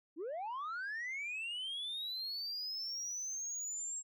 sine linear sweep, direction up, 285.2 to 7600 Hz, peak -36 dBFS, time 0.16-4.03 s, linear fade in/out 50 ms, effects tanh soft clip ceiling -37 dBFS

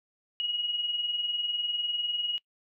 sine tone pair together, 2879 / 2899 Hz, F#7 / F#7, -48 / -36 cents, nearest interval unison, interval 12 cents, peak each -36 / -29 dBFS, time 0.4-2.38 s, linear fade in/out 0 ms, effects noise-tail reverb RT60 0.1 s tail -22 dB re dry

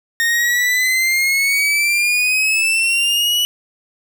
40% pulse exponential sweep, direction up, 1839 to 2960 Hz, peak -13 dBFS, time 0.2-3.45 s, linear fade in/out 0 ms, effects none

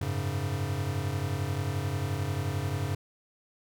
square chord, F# suspended second, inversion none, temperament equal, 92.5 / 103.83 / 138.59 Hz, F#2 / G#2 / C#3, 0 / 0 / 0 cents, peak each -34 dBFS, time 0.01-2.95 s, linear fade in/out 5 ms, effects none

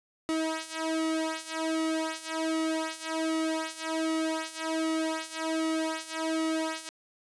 sawtooth tone with flanger, 320 Hz, D#4, 49 cents sharp, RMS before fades -31 dBFS, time 0.29-6.89 s, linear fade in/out 0 ms, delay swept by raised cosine 1.9 to 3.1 ms, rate 1.3 Hz, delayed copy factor -0.95, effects resampled to 24000 Hz

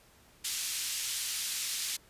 white band-pass noise, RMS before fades -35 dBFS, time 0.44-1.97 s, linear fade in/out 10 ms, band 2700 to 8800 Hz, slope 12 dB/octave, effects pink hiss -61 dBFS RMS until 2.09 s + resampled to 32000 Hz

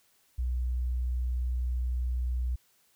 sine tone, 61.74 Hz, B1, in tune, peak -27 dBFS, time 0.38-2.56 s, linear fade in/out 10 ms, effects white hiss -67 dBFS RMS until 2.95 s

